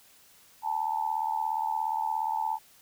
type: tone with amplitude modulation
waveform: sine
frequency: 880 Hz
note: A5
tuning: in tune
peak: -23 dBFS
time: 0.62-2.59 s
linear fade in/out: 50 ms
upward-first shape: sine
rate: 77.1 Hz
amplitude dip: 85%
effects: white hiss -58 dBFS RMS until 2.81 s